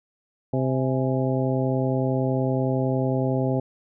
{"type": "harmonic tone with a mistuned harmonic", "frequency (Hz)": 130.81, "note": "C3", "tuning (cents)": 0, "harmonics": [1, 2, 3, 4, 5, 6], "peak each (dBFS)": [-24, -26, -29, -29, -31, -35], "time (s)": [0.53, 3.6], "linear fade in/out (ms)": 5, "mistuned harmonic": 6, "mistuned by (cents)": 93, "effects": []}